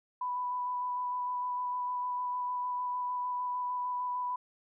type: tone with vibrato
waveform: sine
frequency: 991 Hz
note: B5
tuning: 6 cents sharp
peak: -31 dBFS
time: 0.21-4.36 s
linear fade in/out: 5 ms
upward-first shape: square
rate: 6.6 Hz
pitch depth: 9 cents each way
effects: none